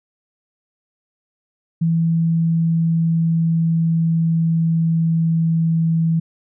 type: tone with pitch glide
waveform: sine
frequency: 165.1 to 163.68 Hz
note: E3 to E3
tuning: +3 to -12 cents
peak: -14 dBFS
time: 1.81-6.2 s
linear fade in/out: 10 ms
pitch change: -15 cents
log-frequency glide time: 1.99-5.89 s
effects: none